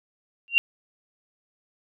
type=tone with exponential growth; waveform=sine; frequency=2764 Hz; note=F7; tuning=19 cents flat; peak=-10 dBFS; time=0.48-0.58 s; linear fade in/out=0 ms; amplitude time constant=20 ms; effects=none